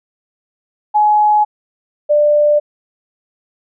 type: tone pair in turn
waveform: sine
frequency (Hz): 843 / 592.8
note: G#5 / D5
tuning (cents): +26 / +16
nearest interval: tritone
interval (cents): 610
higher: first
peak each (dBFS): -8 / -8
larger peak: neither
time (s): 0.94-1.45 / 2.09-2.6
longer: neither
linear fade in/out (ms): 20
effects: none